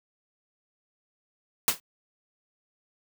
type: noise with exponential decay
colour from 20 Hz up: white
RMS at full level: -18 dBFS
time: 1.68-1.8 s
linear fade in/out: 1 ms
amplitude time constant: 25 ms
effects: high-pass 80 Hz 12 dB/octave